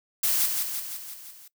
blue noise with echo, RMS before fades -24 dBFS, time 0.23-0.46 s, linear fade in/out 5 ms, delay 170 ms, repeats 6, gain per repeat -4 dB, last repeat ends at 1.48 s, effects noise-tail reverb RT60 0.1 s tail -20 dB re dry

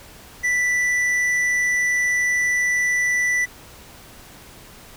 sine tone with tanh clipping, 1975.5 Hz, B6, in tune, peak -19 dBFS, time 0.43-3.46 s, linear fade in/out 20 ms, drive 9 dB, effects pink hiss -44 dBFS RMS until 4.96 s

